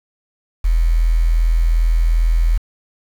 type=tone with quantisation; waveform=sine; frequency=41.28 Hz; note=E1; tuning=3 cents sharp; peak=-11 dBFS; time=0.64-2.58 s; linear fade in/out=10 ms; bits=6; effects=none